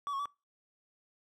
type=tone with pitch steps; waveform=triangle; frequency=1143 / 1097 / 1148 Hz; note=D6 / C#6 / D6; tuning=-47 / -18 / -40 cents; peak=-31 dBFS; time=0.07-0.256 s; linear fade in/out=0 ms; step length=62 ms; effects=noise-tail reverb RT60 0.3 s tail -26 dB re dry